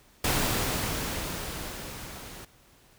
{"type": "noise with level ramp", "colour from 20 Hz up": "pink", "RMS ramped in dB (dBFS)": [-25, -44], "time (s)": [0.24, 2.45], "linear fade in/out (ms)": 5, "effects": ["pink hiss -59 dBFS RMS until 2.98 s"]}